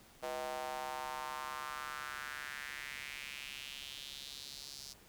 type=tone with high-pass filter sweep; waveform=square; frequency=70 Hz; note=C#2; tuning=18 cents sharp; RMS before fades=-44 dBFS; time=0.22-4.94 s; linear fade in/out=20 ms; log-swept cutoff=590 to 5100 Hz; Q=3; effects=pink hiss -61 dBFS RMS until 5.08 s